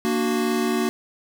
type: chord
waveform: square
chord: Bb augmented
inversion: none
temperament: equal with one note detuned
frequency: 233.1 / 295.4 / 370 Hz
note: Bb3 / D4 / F#4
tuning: 0 / +10 / 0 cents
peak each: -24 / -29 / -25 dBFS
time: 0.05-0.89 s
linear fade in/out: 0 ms
effects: none